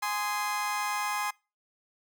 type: chord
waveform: 30% pulse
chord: Ab major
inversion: none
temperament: just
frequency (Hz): 830.6 / 1038.3 / 1245.9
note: Ab5 / C6 / Eb6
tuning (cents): 0 / -14 / +2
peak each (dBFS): -30 / -30 / -34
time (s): 0.02-1.31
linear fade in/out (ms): 10
effects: noise-tail reverb RT60 0.3 s tail -25 dB re dry